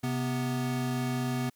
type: tone pair together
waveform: square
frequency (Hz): 130.88 / 246.9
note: C3 / B3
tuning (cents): +1 / 0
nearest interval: major seventh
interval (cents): 1099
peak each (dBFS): -32 / -32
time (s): 0.03-1.5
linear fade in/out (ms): 10
effects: white hiss -70 dBFS RMS until 1.55 s